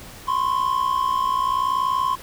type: tone pair together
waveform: triangle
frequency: 1020.3 / 1081 Hz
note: C6 / C#6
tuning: -44 / -44 cents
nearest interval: minor second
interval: 100 cents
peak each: -20 dBFS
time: 0.27-2.16 s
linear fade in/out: 20 ms
effects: pink hiss -41 dBFS RMS until 2.22 s